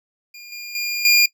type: tone with level steps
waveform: 25% pulse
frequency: 2413 Hz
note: D7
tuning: 46 cents sharp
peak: -33 / -27 / -18 / -7 dBFS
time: 0.34-1.26 s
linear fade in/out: 5 ms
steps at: 0.52 / 0.75 / 1.05 s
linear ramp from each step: 2 ms
effects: noise-tail reverb RT60 0.1 s tail -20 dB re dry